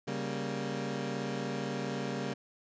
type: chord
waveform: 20% pulse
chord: G diminished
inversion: second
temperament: equal with one note detuned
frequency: 138.59 / 196 / 234.3 Hz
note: Db3 / G3 / Bb3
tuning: 0 / 0 / +9 cents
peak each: -33 dBFS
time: 0.07-2.34 s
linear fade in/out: 10 ms
effects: resampled to 16000 Hz